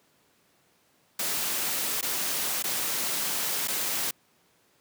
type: noise with dropouts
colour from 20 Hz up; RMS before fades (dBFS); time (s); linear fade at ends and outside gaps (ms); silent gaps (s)
white; -29; 1.19-4.11; 5; 2.012-2.026 / 2.626-2.639 / 3.675-3.681
effects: pink hiss -65 dBFS RMS until 4.8 s + high-pass 150 Hz 12 dB/octave